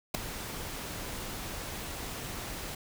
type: noise with ADSR envelope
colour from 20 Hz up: pink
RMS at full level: -26 dBFS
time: 0.14-2.75 s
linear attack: 8 ms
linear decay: 5 ms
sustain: -13 dB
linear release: 4 ms
effects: none